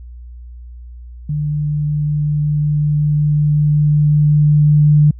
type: tone with level ramp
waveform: sine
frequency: 149.1 Hz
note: D3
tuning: 27 cents sharp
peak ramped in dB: -16 to -6 dBFS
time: 1.29-5.11 s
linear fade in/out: 5 ms
effects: added 60 Hz sine -31 dBFS peak until 5.19 s